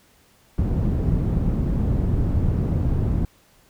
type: low-pass noise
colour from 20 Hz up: white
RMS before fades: -21 dBFS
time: 0.58-3.25 s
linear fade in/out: 2 ms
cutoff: 140 Hz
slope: 12 dB/octave
effects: pink hiss -57 dBFS RMS until 3.69 s